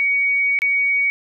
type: tone with dropouts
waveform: sine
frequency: 2247 Hz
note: C#7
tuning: 23 cents sharp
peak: -15 dBFS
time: 0-1.1 s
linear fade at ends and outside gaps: 0 ms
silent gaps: 0.589-0.619 s
effects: none